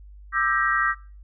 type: chord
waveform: sine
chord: E half-diminished seventh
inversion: third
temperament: just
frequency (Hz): 1186.7 / 1318.5 / 1582.2 / 1898.7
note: D6 / E6 / G6 / Bb6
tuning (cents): +18 / 0 / +16 / +31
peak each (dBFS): -25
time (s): 0.32-0.95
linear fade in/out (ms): 50
effects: noise-tail reverb RT60 0.4 s tail -23 dB re dry + added 50 Hz sine -42 dBFS peak until 1.23 s